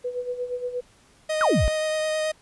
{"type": "tone with tremolo", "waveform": "sine", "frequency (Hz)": 493.9, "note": "B4", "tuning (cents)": 0, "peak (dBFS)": -24, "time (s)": [0.04, 0.81], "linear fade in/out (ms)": 10, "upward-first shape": "sine", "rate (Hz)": 8.5, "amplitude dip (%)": 70}
{"type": "tone with vibrato", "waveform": "45% pulse", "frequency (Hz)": 622.3, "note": "D#5", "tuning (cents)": 0, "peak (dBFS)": -23, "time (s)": [1.29, 2.32], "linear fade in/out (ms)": 10, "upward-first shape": "sine", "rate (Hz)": 9.4, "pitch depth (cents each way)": 10}
{"type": "exponential sweep", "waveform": "sine", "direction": "down", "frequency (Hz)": [1571, 41.78], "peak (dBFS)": -18, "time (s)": [1.41, 1.68], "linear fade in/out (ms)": 0}
{"effects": ["pink hiss -57 dBFS RMS until 2.41 s", "resampled to 24000 Hz"]}